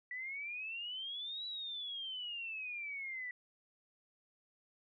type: exponential two-way sweep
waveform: sine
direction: up then down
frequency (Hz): 1952 to 3951 to 1952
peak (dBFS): -40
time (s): 0.11-3.31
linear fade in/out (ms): 2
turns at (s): 1.46
effects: none